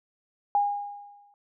sine tone with exponential decay, 815 Hz, G#5, 33 cents flat, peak -18 dBFS, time 0.55-1.34 s, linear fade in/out 1 ms, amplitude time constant 170 ms, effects none

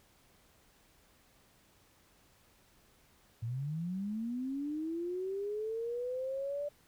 sine linear sweep, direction up, 109.4 to 588 Hz, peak -34 dBFS, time 3.42-6.69 s, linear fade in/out 10 ms, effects pink hiss -66 dBFS RMS until 6.87 s

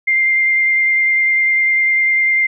sine tone with vibrato, 2100 Hz, C7, 6 cents sharp, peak -11 dBFS, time 0.07-2.47 s, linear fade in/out 10 ms, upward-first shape sine, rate 10 Hz, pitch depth 12 cents each way, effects none

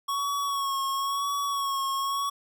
square tone with vibrato, 1108.7 Hz, C#6, in tune, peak -27 dBFS, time 0.08-2.3 s, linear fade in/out 10 ms, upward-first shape sine, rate 0.97 Hz, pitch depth 35 cents each way, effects none

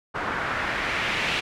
white noise with low-pass filter sweep, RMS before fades -27 dBFS, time 0.14-1.41 s, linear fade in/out 20 ms, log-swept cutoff 1300 to 2800 Hz, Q 1.8, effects none

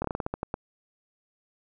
slowing click train, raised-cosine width 1 ms, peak -15 dBFS, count 10, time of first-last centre 0.02-0.541 s, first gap 24 ms, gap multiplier 1.21, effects none

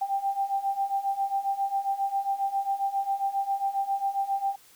sine beating tone pair, 784 / 791.4 Hz, G5 / G5, 0 / +16 cents, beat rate 7.4 Hz, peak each -30 / -27 dBFS, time 0.01-4.56 s, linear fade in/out 10 ms, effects white hiss -56 dBFS RMS until 4.75 s

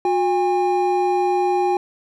triangle tone pair together, 361.1 / 810 Hz, F#4 / G#5, -42 / -43 cents, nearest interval octave + major second, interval 1399 cents, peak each -17 dBFS, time 0.05-1.77 s, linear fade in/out 2 ms, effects none

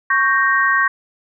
sine chord, G diminished, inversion second, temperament equal, 1108.7 / 1568 / 1864.7 Hz, Db6 / G6 / Bb6, 0 / 0 / 0 cents, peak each -17 dBFS, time 0.1-0.88 s, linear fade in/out 5 ms, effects none

